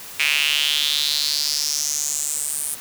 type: tone with high-pass filter sweep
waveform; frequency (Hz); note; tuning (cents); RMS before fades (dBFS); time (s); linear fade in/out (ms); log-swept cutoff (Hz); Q
square; 73.8; D2; +9; -22; 0.19-2.75; 10; 2400 to 9800; 4.8
effects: white hiss -37 dBFS RMS until 2.8 s